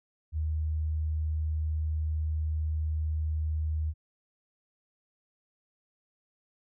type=tone; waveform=sine; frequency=77.78 Hz; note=D#2; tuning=in tune; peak=-27 dBFS; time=0.32-3.94 s; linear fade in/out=50 ms; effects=none